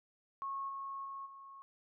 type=tone with level steps; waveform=sine; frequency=1094 Hz; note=C#6; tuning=23 cents flat; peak=-37 / -40 / -42 / -50 dBFS; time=0.42-1.62 s; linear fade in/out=0 ms; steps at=0.68 / 1.04 / 1.25 s; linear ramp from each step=20 ms; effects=none